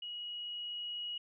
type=tone with level ramp; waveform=sine; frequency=2904 Hz; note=F#7; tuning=33 cents flat; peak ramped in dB=-40 to -37 dBFS; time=0.02-1.18 s; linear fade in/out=5 ms; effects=none